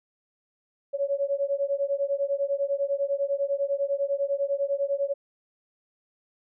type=beating tone pair; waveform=sine; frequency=554.4 / 564.4 Hz; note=C#5 / C#5; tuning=0 / +31 cents; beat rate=10 Hz; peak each=-27 dBFS; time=0.93-5.14 s; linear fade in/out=20 ms; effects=none